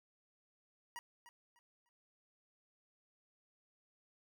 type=tone with echo; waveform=25% pulse; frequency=957 Hz; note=A#5; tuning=45 cents sharp; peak=-40 dBFS; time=0.96-0.99 s; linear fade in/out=0 ms; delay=300 ms; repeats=3; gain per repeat=-12 dB; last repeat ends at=1.89 s; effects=none